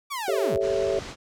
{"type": "linear sweep", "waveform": "sawtooth", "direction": "down", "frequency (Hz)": [1174.7, 32.41], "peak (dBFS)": -25, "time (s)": [0.1, 0.58], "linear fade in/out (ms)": 20}
{"type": "chord", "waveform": "sine", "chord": "A dominant seventh", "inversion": "third", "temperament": "equal", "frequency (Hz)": [392, 440, 554.4, 659.3], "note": ["G4", "A4", "C#5", "E5"], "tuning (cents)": [0, 0, 0, 0], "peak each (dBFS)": [-26, -28, -27, -29], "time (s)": [0.28, 0.99], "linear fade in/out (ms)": 2}
{"type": "low-pass noise", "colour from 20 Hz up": "pink", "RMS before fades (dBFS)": -38, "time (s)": [0.6, 1.16], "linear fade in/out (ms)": 50, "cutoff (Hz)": 6800, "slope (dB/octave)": 24}
{"effects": []}